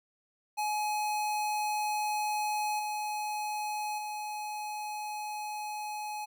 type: tone with level steps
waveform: square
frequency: 844 Hz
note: G#5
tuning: 28 cents sharp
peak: -30 / -33 / -36 dBFS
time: 0.57-6.26 s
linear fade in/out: 20 ms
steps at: 2.79 / 3.98 s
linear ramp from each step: 5 ms
effects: none